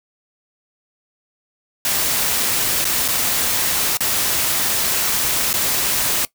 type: noise with dropouts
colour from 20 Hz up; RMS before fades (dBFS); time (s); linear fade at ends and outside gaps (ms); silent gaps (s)
white; -19; 1.85-6.25; 1; 2.844-2.852 / 3.08-3.085 / 3.971-4.006 / 5.53-5.539
effects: noise-tail reverb RT60 0.1 s tail -19 dB re dry